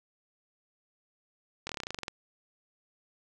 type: slowing click train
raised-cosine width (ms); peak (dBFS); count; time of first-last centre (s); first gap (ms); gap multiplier
0.2; -18; 13; 1.67-2.081; 23; 1.07
effects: none